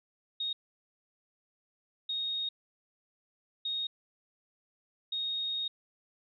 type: tone bursts at uneven times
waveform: sine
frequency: 3729 Hz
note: A#7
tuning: in tune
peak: -31 dBFS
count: 4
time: 0.4-0.53 / 2.09-2.49 / 3.65-3.87 / 5.12-5.68 s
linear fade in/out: 5 ms
effects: none